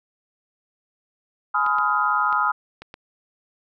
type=chord; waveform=sine; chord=F half-diminished seventh; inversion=first; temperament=just; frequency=838.1 / 1005.8 / 1257.2 / 1396.9 Hz; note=Ab5 / Cb6 / Eb6 / F6; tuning=+16 / +31 / +18 / 0 cents; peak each=-26 / -25 / -21 / -24 dBFS; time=1.54-2.52 s; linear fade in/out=10 ms
type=clicks; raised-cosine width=0.3 ms; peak=-22 dBFS; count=5; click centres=1.664 / 1.785 / 2.327 / 2.82 / 2.941 s
effects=none